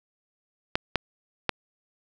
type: clicks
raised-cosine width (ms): 0.3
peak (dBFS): -6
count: 3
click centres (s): 0.755 / 0.957 / 1.493
effects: none